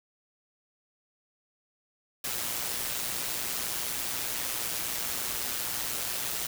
white noise with amplitude modulation, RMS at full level -30 dBFS, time 2.24-6.47 s, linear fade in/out 5 ms, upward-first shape sine, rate 120 Hz, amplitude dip 60%, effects none

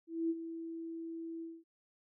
sine tone with ADSR envelope, 329.6 Hz, E4, in tune, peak -29 dBFS, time 0.07-1.64 s, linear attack 230 ms, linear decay 40 ms, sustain -11 dB, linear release 220 ms, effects none

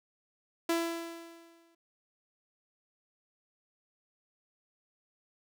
sawtooth tone with exponential decay, 334.7 Hz, E4, 26 cents sharp, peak -22 dBFS, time 0.69-1.75 s, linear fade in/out 5 ms, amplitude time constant 230 ms, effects none

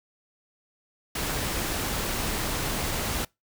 pink noise, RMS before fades -29 dBFS, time 1.15-3.25 s, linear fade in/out 5 ms, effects noise-tail reverb RT60 0.2 s tail -25 dB re dry

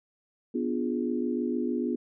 sine chord, B diminished seventh, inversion none, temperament equal, 246.9 / 293.7 / 349.2 / 415.3 Hz, B3 / D4 / F4 / Ab4, 0 / 0 / 0 / 0 cents, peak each -29 / -34 / -32 / -35 dBFS, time 0.54-1.96 s, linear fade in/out 10 ms, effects none

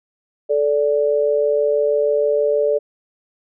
sine tone pair together, 436.8 / 583 Hz, A4 / D5, -13 / -13 cents, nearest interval perfect fourth, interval 500 cents, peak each -17 dBFS, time 0.49-2.79 s, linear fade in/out 20 ms, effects none

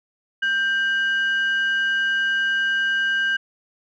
sine tone pair together, 1575 / 2915 Hz, G6 / F#7, +8 / -26 cents, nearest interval major seventh, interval 1066 cents, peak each -18 / -27 dBFS, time 0.42-3.37 s, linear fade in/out 10 ms, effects tanh soft clip ceiling -13 dBFS

